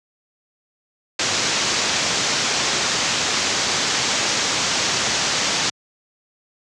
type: low-pass noise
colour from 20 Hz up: white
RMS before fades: -21 dBFS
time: 1.19-5.7 s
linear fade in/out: 5 ms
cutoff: 7000 Hz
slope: 48 dB/octave
effects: high-pass 100 Hz 12 dB/octave